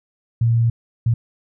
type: tone bursts at uneven times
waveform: sine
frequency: 116.1 Hz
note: A#2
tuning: 7 cents flat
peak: -13 dBFS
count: 2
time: 0.41-0.7 / 1.06-1.14 s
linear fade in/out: 5 ms
effects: none